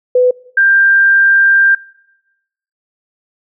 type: tone pair in turn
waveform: sine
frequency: 500 / 1587.4 Hz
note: B4 / G6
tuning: +21 / +21 cents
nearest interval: octave + minor sixth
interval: 2000 cents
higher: second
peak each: -6 dBFS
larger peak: neither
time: 0.15-0.31 / 0.57-1.75 s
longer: second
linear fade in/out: 5 ms
effects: noise-tail reverb RT60 1.0 s tail -24 dB re dry